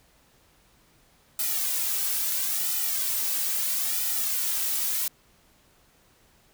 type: noise with flanger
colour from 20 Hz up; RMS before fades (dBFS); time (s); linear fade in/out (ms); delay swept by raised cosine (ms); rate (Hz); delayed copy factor
blue; -27; 1.39-5.08; 2; 1.8 to 2.9; 0.75; -0.85
effects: pink hiss -61 dBFS RMS until 6.53 s